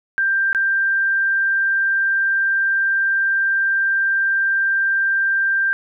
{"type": "tone with dropouts", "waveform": "sine", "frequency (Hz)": 1580, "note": "G6", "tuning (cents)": 13, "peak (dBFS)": -15, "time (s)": [0.18, 5.73], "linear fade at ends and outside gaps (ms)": 0, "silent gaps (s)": [0.53, 0.548], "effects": []}